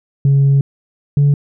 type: tone pair in turn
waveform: sine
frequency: 138.6 / 143.07 Hz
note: C#3 / D3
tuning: 0 / -45 cents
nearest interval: minor second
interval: 55 cents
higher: second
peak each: -6 dBFS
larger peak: neither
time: 0.25-0.61 / 1.17-1.34 s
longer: first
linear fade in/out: 2 ms
effects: tanh soft clip ceiling -6 dBFS